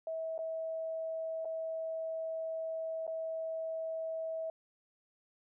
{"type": "tone with dropouts", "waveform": "sine", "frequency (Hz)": 647, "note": "E5", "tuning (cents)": -32, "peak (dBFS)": -35, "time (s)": [0.07, 4.5], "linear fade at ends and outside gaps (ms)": 2, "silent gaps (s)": [[0.379, 0.389], [1.448, 1.454], [3.068, 3.077]], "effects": []}